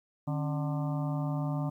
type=harmonic tone with a mistuned harmonic; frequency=149.1 Hz; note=D3; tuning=27 cents sharp; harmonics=1 / 2 / 4 / 5 / 6 / 7 / 8; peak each=-30 / -36 / -42 / -44 / -46 / -47 / -48 dBFS; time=0.27-1.7 s; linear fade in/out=10 ms; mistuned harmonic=2; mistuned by=-140 cents; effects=11-bit